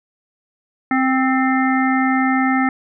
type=harmonic tone with a mistuned harmonic; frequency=262.2 Hz; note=C4; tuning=4 cents sharp; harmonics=1 / 3 / 5 / 7 / 8; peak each=-16 / -21 / -23 / -24 / -25 dBFS; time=0.91-2.69 s; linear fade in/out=2 ms; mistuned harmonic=7; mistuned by=-31 cents; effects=none